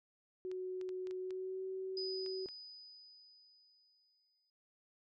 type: tone with pitch glide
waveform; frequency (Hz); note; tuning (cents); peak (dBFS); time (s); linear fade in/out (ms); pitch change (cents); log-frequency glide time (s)
sine; 370 to 378.4; F#4 to F#4; 0 to +39; -39; 0.45-2.46; 0; +39; 1.18-1.64
type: clicks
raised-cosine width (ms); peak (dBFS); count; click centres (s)
0.2; -38; 8; 0.515 / 0.813 / 0.891 / 1.071 / 1.11 / 1.307 / 2.262 / 2.487
type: tone with exponential decay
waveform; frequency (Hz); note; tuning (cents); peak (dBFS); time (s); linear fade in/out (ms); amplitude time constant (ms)
sine; 4978; D#8; 0; -39; 1.97-4.5; 2; 550
effects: none